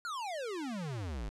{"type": "exponential sweep", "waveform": "square", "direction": "down", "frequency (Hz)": [1462, 47.73], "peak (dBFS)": -37, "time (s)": [0.05, 1.29], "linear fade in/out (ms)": 0, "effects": ["low-pass 8000 Hz 12 dB/octave"]}